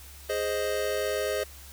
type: chord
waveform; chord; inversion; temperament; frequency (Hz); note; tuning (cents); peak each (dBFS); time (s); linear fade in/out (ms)
square; Ab major; none; equal; 415.3 / 523.3 / 622.3; Ab4 / C5 / Eb5; 0 / 0 / 0; -32; 0.29-1.44; 10
effects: added 69 Hz sine -47 dBFS peak until 1.72 s + white hiss -49 dBFS RMS until 1.72 s